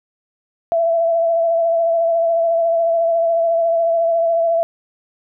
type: tone with vibrato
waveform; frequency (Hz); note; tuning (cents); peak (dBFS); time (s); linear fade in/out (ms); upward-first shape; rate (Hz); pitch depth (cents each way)
sine; 668; E5; +23; -13; 0.72-4.63; 0; triangle; 14; 32
effects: none